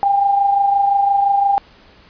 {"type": "tone pair together", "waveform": "sine", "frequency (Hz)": [798, 823.8], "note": ["G5", "G#5"], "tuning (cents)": [31, -14], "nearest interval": "minor second", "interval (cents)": 55, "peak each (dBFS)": [-12, -22], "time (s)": [0.03, 1.58], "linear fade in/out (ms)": 0, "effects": ["pink hiss -47 dBFS RMS until 2.09 s", "resampled to 11025 Hz"]}